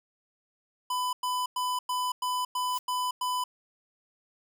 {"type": "tone bursts", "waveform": "square", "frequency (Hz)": 1000, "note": "B5", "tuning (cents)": 21, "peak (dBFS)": -28, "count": 8, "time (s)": [0.9, 3.44], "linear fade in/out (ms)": 5, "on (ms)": 230, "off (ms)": 100}
{"type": "noise with exponential growth", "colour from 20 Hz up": "blue", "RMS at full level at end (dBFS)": -37, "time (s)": [2.61, 2.79], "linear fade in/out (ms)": 5, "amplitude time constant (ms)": 39}
{"effects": []}